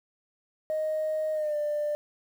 sine tone with pitch glide, 622.3 to 594.2 Hz, D#5 to D5, 0 to +20 cents, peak -25 dBFS, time 0.7-1.95 s, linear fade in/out 0 ms, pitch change -80 cents, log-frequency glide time 1.33-1.56 s, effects tanh soft clip ceiling -22 dBFS + 9-bit

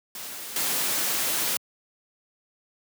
white noise with level steps, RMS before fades -37 / -26 dBFS, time 0.15-1.57 s, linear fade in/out 2 ms, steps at 0.56 s, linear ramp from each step 2 ms, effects high-pass 150 Hz 12 dB/octave

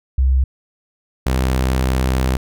sine / sawtooth tone pair in turn, 65.41 / 64.51 Hz, C2 / C2, 0 / -24 cents, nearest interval unison, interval 24 cents, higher first, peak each -11 dBFS, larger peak neither, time 0.18-0.44 / 1.26-2.37 s, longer second, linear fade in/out 5 ms, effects none

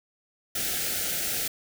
white band-stop noise, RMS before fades -29 dBFS, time 0.55-1.48 s, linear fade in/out 5 ms, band 820 to 1300 Hz, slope 96 dB/octave, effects none

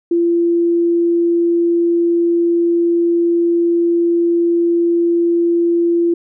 sine tone, 341.3 Hz, F4, 40 cents flat, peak -11 dBFS, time 0.11-6.14 s, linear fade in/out 5 ms, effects none

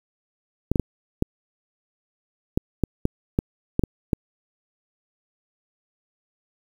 clicks, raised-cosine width 3 ms, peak -6 dBFS, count 11, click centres 0.716 / 0.758 / 0.797 / 1.224 / 2.575 / 2.837 / 3.054 / 3.389 / 3.794 / 3.837 / 4.132 s, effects 7-bit

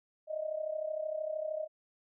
sine tone with amplitude modulation, 622.3 Hz, D#5, in tune, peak -30 dBFS, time 0.27-1.68 s, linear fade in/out 50 ms, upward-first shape sine, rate 33.1 Hz, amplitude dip 75%, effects none

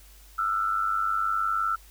sine tone with amplitude modulation, 1337 Hz, E6, 24 cents sharp, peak -20 dBFS, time 0.38-1.76 s, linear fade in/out 10 ms, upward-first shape sine, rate 99.7 Hz, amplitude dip 75%, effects added 50 Hz sine -50 dBFS peak until 1.9 s + white hiss -55 dBFS RMS until 1.9 s

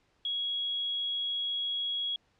sine tone, 3322 Hz, G#7, in tune, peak -29 dBFS, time 0.25-2.16 s, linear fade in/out 2 ms, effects pink hiss -70 dBFS RMS until 2.39 s + low-pass 5000 Hz 12 dB/octave

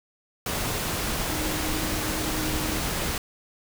sine tone in noise, 310.3 Hz, D#4, 5 cents flat, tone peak -33 dBFS, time 1.3-2.8 s, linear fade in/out 2 ms, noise pink, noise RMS -28 dBFS, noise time 0.46-3.18 s, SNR -8 dB, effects none

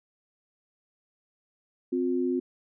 sine tone pair together, 260 / 357.9 Hz, C4 / F4, -11 / +42 cents, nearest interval tritone, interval 553 cents, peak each -27 dBFS, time 1.92-2.4 s, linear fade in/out 10 ms, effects none

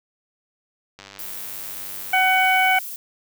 click train, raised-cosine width 0.2 ms, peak -23 dBFS, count 178, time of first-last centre 0.99-2.783 s, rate 98.7 Hz
violet noise, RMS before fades -33 dBFS, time 1.19-2.96 s, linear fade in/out 0 ms
harmonic tone, 750 Hz, F#5, 23 cents sharp, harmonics 1 / 2 / 3 / 4, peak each -18 / -22 / -19 / -29 dBFS, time 2.13-2.79 s, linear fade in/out 5 ms
effects none

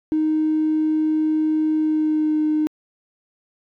triangle tone with pitch glide, 311.1 to 306.8 Hz, D#4 to D#4, 0 to -24 cents, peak -13 dBFS, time 0.12-2.67 s, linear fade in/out 0 ms, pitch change -24 cents, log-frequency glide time 1.76-2.41 s, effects tanh soft clip ceiling -14 dBFS

